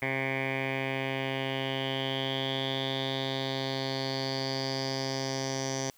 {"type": "tone with low-pass filter sweep", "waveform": "10% pulse", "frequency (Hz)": 133.9, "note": "C3", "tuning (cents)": 40, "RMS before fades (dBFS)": -32, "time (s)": [0.02, 5.9], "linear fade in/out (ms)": 2, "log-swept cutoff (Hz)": [2200, 5900], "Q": 6.6, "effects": ["white hiss -62 dBFS RMS until 5.97 s"]}